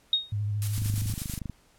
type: tone with exponential decay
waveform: sine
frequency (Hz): 3729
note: A#7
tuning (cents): 0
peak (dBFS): -17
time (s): 0.13-0.32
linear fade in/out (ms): 2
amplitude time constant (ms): 41
type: tone with vibrato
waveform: sine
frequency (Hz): 103.83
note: G#2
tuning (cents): 0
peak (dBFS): -26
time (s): 0.32-1.13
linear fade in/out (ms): 5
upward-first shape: sine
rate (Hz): 13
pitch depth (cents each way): 35
type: noise with tremolo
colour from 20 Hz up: blue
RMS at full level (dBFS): -34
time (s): 0.62-1.39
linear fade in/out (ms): 0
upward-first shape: square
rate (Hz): 8.9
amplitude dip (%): 45
type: click train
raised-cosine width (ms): 5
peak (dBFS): -22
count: 19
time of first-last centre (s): 0.78-1.497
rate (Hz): 25.1
effects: pink hiss -62 dBFS RMS until 1.78 s + low-pass 12000 Hz 12 dB/octave